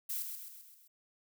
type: noise with echo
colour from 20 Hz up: violet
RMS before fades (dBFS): -37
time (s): 0.09-0.23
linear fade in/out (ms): 10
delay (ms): 130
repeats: 5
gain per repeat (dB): -5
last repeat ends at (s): 0.88
effects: none